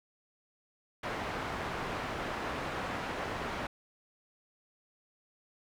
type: low-pass noise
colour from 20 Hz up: white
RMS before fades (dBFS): -37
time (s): 1.03-3.67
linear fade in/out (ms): 5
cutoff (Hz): 1400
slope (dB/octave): 12
effects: none